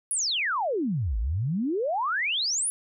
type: exponential two-way sweep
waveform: sine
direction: down then up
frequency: 10860 to 49.71 to 10860 Hz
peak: -24 dBFS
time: 0.11-2.7 s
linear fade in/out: 0 ms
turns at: 1.18 s
effects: none